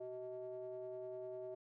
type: ring-modulated tone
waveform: triangle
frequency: 127.5 Hz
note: C3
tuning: 44 cents flat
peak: -39 dBFS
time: 0-1.55 s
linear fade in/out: 10 ms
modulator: 505 Hz
effects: none